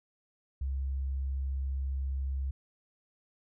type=tone; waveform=sine; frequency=67.3 Hz; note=C2; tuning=49 cents sharp; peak=-30 dBFS; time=0.61-2.51 s; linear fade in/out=5 ms; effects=none